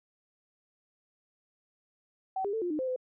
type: tone with pitch steps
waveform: sine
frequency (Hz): 762 / 403.2 / 445 / 352.9 / 304.7 / 519 / 509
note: G5 / G4 / A4 / F4 / D#4 / C5 / C5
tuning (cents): -49 / +49 / +20 / +18 / -36 / -14 / -48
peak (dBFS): -29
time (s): 2.36-2.962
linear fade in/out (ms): 5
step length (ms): 86
effects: none